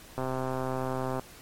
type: click train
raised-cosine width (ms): 1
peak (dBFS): -18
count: 133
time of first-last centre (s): 0.18-1.195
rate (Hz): 130
effects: pink hiss -50 dBFS RMS until 1.41 s + MP3 64 kbps